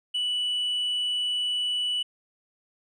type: tone with tanh clipping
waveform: sine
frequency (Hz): 2960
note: F#7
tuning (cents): 0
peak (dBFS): -25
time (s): 0.14-2.03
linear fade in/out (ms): 10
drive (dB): 1
effects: none